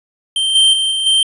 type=tone with level steps; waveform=square; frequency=3136 Hz; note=G7; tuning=in tune; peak=-14 / -8 / -14 / -16 / -10 dBFS; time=0.36-1.23 s; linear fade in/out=2 ms; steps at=0.55 / 0.73 / 0.91 / 1.06 s; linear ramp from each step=5 ms; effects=resampled to 24000 Hz